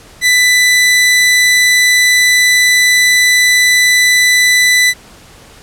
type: tone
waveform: sawtooth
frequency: 1991 Hz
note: B6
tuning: 14 cents sharp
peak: -3 dBFS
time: 0.21-4.94 s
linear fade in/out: 50 ms
effects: pink hiss -39 dBFS RMS until 5.62 s + low-pass 11000 Hz 12 dB/octave